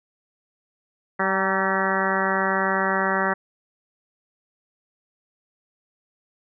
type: harmonic tone with a mistuned harmonic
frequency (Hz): 192.2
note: G3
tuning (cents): -34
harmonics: 1 / 2 / 3 / 4 / 5 / 6 / 7 / 8 / 9 / 10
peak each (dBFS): -29 / -29 / -29 / -29 / -29 / -29 / -29 / -29 / -29 / -29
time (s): 1.19-3.34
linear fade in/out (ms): 10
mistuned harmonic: 5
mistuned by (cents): -43
effects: none

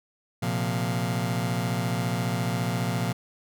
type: chord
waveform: sawtooth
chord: Bb suspended second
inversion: none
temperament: just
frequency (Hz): 116.54 / 131.11 / 174.81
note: Bb2 / C3 / F3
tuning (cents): 0 / +4 / +2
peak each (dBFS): -24 / -27 / -25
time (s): 0.42-3.13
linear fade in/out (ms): 10
effects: none

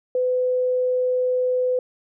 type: tone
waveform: sine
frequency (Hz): 504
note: B4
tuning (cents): +35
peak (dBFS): -18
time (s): 0.15-1.79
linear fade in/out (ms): 2
effects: none

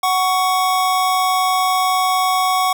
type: tone pair together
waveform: square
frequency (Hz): 744 / 1114.7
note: F#5 / C#6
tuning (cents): +9 / +9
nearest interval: perfect fifth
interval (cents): 700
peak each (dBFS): -18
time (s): 0.03-2.73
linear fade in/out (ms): 5
effects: none

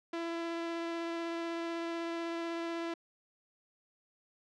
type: tone with vibrato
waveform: sawtooth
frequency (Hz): 335.4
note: E4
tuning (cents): +30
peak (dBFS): -31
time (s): 0.13-2.94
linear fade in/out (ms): 5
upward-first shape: sine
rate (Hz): 16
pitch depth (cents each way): 8
effects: low-pass 4000 Hz 12 dB/octave

